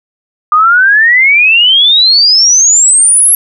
sine exponential sweep, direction up, 1200 to 11400 Hz, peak -3 dBFS, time 0.52-3.35 s, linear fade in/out 2 ms, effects none

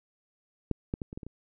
clicks, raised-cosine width 3 ms, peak -14 / -17 / -21 / -27 / -25 / -29 / -28 dBFS, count 7, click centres 0.713 / 0.939 / 1.018 / 1.129 / 1.175 / 1.232 / 1.266 s, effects none

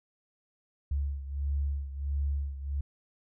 sine beating tone pair, 70.1 / 71.6 Hz, C#2 / D2, +20 / -43 cents, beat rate 1.5 Hz, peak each -30 / -35 dBFS, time 0.91-2.81 s, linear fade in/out 5 ms, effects none

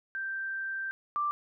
sine tone pair in turn, 1568 / 1177.9 Hz, G6 / D6, 0 / +5 cents, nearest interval perfect fourth, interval 495 cents, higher first, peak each -32 / -27 dBFS, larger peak second, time 0.15-0.91 / 1.16-1.31 s, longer first, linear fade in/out 0 ms, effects none

